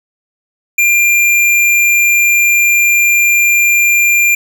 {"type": "tone", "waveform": "square", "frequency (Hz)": 2390, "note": "D7", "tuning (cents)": 30, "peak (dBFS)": -8, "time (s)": [0.78, 4.35], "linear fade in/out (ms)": 5, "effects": []}